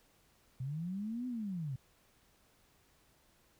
sine linear two-way sweep, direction up then down, 123.3 to 255.4 to 123.3 Hz, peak -36 dBFS, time 0.6-1.76 s, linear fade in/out 5 ms, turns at 1.27 s, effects pink hiss -69 dBFS RMS until 3.59 s

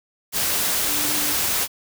sine tone in noise, 296 Hz, D4, 14 cents sharp, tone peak -32 dBFS, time 0.86-1.35 s, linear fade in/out 50 ms, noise white, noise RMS -22 dBFS, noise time 0.32-1.68 s, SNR -13 dB, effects none

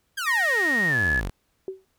sawtooth exponential sweep, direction down, 1661.2 to 40.7 Hz, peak -23 dBFS, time 0.17-1.3 s, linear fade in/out 10 ms
sine tone with pitch glide, 1864.7 to 1709.9 Hz, A#6 to A6, 0 to -50 cents, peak -20 dBFS, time 0.26-1.21 s, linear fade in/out 20 ms, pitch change -150 cents, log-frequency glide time 0.88-0.96 s
sine tone with exponential decay, 380.8 Hz, F#4, 50 cents sharp, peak -25 dBFS, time 1.68-1.85 s, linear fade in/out 1 ms, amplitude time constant 35 ms
effects pink hiss -70 dBFS RMS until 1.98 s

